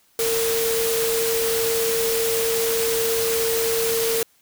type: tone in noise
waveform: sine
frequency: 456.2 Hz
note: A#4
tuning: 37 cents flat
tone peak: -21 dBFS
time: 0.19-4.23 s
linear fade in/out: 2 ms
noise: white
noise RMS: -25 dBFS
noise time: 0.19-4.23 s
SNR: +1 dB
effects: white hiss -60 dBFS RMS until 4.41 s